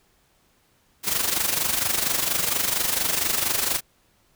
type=noise with amplitude modulation; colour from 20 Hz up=white; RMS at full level=-21 dBFS; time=1.03-3.81 s; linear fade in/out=50 ms; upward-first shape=sine; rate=24.3 Hz; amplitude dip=65%; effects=pink hiss -63 dBFS RMS until 4.35 s